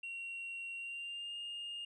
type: tone with pitch glide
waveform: sine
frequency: 2745 to 2829 Hz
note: F7 to F7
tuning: -31 to +22 cents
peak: -39 dBFS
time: 0.03-1.85 s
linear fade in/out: 5 ms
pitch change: +53 cents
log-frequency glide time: 0.75-1.36 s
effects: tanh soft clip ceiling -39 dBFS